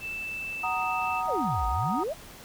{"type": "tone", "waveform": "sine", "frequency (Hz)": 2646, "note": "E7", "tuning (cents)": 6, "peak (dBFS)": -32, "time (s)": [0, 1.23], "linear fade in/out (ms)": 50}
{"type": "chord", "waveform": "sine", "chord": "D# minor", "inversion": "first", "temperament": "just", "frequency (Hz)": [746.7, 933.4, 1244.5], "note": ["F#5", "A#5", "D#6"], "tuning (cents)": [16, 2, 0], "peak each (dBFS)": -31, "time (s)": [0.63, 2.04], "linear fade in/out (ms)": 10}
{"type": "exponential two-way sweep", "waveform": "sine", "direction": "down then up", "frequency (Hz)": [712, 50.4, 712], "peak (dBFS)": -28, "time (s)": [1.27, 2.14], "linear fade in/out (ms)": 20, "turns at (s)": 1.67}
{"effects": ["pink hiss -47 dBFS RMS until 2.44 s"]}